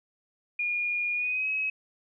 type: tone with pitch glide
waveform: sine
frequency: 2431 to 2555 Hz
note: D#7 to D#7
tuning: -41 to +45 cents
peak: -26 dBFS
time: 0.59-1.7 s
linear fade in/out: 5 ms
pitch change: +86 cents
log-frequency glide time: 1.14-1.48 s
effects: none